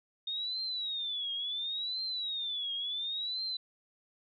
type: tone with vibrato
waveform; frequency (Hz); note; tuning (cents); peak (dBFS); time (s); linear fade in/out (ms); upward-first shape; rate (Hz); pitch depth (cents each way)
sine; 3673; A#7; -26; -33; 0.27-3.57; 5; triangle; 0.71; 220
effects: none